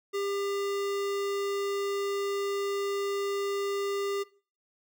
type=tone with notch filter; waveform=square; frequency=400 Hz; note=G4; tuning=35 cents sharp; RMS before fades=-31 dBFS; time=0.13-4.24 s; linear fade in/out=20 ms; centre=11000 Hz; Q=1.4; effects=noise-tail reverb RT60 0.4 s tail -20 dB re dry